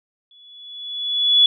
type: tone with exponential growth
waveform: sine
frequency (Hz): 3413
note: G#7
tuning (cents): +47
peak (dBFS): -8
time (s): 0.31-1.46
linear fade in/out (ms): 2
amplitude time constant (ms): 250
effects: none